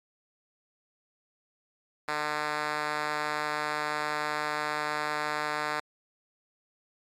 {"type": "tone with band-pass filter", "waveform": "5% pulse", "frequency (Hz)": 150.5, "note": "D3", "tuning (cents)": 43, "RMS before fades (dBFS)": -31, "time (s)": [2.08, 5.8], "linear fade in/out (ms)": 5, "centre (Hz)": 1600, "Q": 0.51, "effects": ["MP3 96 kbps"]}